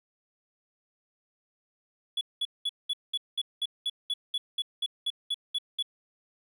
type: tone bursts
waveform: triangle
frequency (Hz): 3400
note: G#7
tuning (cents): +40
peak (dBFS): -25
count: 16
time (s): 2.17-5.826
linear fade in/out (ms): 5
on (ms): 41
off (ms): 200
effects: none